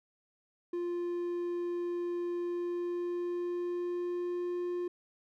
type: tone with pitch glide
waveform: triangle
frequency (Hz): 349.2 to 353.5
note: F4 to F4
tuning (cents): 0 to +21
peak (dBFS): -30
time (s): 0.73-4.88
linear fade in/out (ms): 5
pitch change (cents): +21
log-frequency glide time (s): 2.41-4.57
effects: none